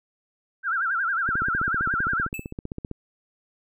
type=tone with vibrato; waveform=sine; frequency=1462 Hz; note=F#6; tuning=21 cents flat; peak=-22 dBFS; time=0.63-2.29 s; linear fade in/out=50 ms; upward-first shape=sine; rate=11 Hz; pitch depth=180 cents each way
type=click train; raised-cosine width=3 ms; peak=-19 dBFS; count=26; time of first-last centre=1.29-2.913 s; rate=15.4 Hz
type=tone with exponential decay; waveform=square; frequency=2624 Hz; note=E7; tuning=9 cents flat; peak=-29 dBFS; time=2.34-2.52 s; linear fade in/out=2 ms; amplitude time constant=39 ms
effects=none